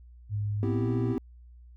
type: tone with pitch glide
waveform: sine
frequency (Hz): 103.83 to 117.22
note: G#2 to A#2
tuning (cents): 0 to +10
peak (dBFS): -27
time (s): 0.29-1.16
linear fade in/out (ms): 50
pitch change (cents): +210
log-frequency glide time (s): 0.66-0.9
type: chord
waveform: triangle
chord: C major seventh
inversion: third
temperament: equal with one note detuned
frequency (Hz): 246.9 / 261.6 / 329.6 / 390.9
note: B3 / C4 / E4 / G4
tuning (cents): 0 / 0 / 0 / -5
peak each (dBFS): -31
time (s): 0.63-1.18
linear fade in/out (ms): 0
effects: tanh soft clip ceiling -14 dBFS + added 60 Hz sine -48 dBFS peak until 1.76 s